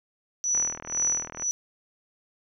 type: tone with tremolo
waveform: sine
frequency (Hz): 5920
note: F#8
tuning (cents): 0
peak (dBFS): -21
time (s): 0.44-1.51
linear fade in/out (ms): 0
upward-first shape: sine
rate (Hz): 2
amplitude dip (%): 100
type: click train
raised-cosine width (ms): 0.5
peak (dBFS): -22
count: 36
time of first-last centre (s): 0.55-1.423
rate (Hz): 40.1
effects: none